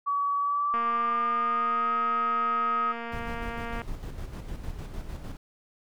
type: tone with pitch glide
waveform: sine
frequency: 1137 to 1261.6 Hz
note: C#6 to D#6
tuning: +44 to +24 cents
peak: -24 dBFS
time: 0.06-2.93 s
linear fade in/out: 20 ms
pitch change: +180 cents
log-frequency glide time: 0.37-1.93 s
type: click train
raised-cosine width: 0.5 ms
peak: -22 dBFS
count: 718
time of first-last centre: 0.74-3.817 s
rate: 233 Hz
type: noise with tremolo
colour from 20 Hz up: brown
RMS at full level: -35 dBFS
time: 3.12-5.37 s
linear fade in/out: 2 ms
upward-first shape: square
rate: 6.6 Hz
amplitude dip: 45%
effects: none